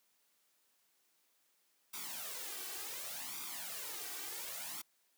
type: noise with flanger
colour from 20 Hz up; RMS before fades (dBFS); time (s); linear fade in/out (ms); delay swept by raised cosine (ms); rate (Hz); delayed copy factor
white; -44; 1.93-4.82; 10; 0.84 to 2.64; 0.68; +0.75
effects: white hiss -75 dBFS RMS until 5.17 s + high-pass 200 Hz 12 dB/octave